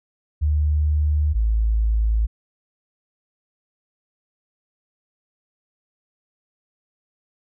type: tone pair in turn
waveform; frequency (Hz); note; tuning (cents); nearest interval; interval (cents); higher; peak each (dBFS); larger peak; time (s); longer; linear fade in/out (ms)
sine; 75.1 / 54.68; D2 / A1; +39 / -10; perfect fourth; 549; first; -16; neither; 0.41-1.34 / 1.34-2.27; neither; 20
effects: none